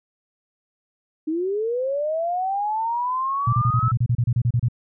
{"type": "linear sweep", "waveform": "sine", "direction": "up", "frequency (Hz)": [302.5, 1318.5], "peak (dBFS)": -21, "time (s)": [1.27, 3.92], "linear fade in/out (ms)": 10}
{"type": "tone bursts", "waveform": "sine", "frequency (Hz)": 119.7, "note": "A#2", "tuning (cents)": 46, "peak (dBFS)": -16, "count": 14, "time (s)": [3.47, 4.685], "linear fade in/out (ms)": 5, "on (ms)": 58, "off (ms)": 31}
{"effects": []}